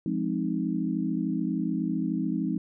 sine chord, F minor seventh, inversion none, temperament equal, 174.61 / 207.7 / 261.6 / 311.1 Hz, F3 / Ab3 / C4 / Eb4, 0 / 0 / 0 / 0 cents, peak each -31 dBFS, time 0.06-2.58 s, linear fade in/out 2 ms, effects none

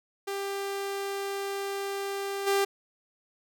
sawtooth tone with level steps, 396 Hz, G4, 18 cents sharp, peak -27 / -19 dBFS, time 0.27-2.65 s, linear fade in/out 10 ms, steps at 2.46 s, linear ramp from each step 20 ms, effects none

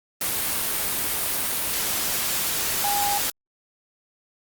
sine tone in noise, 814 Hz, G#5, 35 cents flat, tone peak -23 dBFS, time 2.84-3.18 s, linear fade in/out 2 ms, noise white, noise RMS -25 dBFS, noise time 0.21-3.3 s, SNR -1 dB, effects Opus 32 kbps

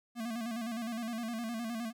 square tone with vibrato, 230 Hz, A#3, 23 cents flat, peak -36 dBFS, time 0.15-1.93 s, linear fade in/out 50 ms, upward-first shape square, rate 9.7 Hz, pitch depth 64 cents each way, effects none

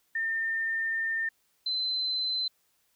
sine tone pair in turn, 1808 / 4059 Hz, A6 / B7, +47 / +47 cents, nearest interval octave + major second, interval 1400 cents, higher second, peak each -27 dBFS, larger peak neither, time 0.15-1.29 / 1.66-2.48 s, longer first, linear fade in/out 5 ms, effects white hiss -71 dBFS RMS until 2.95 s

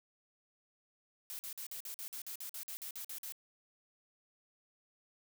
blue noise bursts, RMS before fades -44 dBFS, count 15, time 1.3-3.322 s, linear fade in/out 0 ms, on 90 ms, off 48 ms, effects none

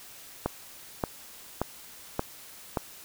click train, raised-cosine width 1 ms, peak -12 dBFS, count 5, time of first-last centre 0.46-2.772 s, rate 1.73 Hz, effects white hiss -48 dBFS RMS until 3.04 s

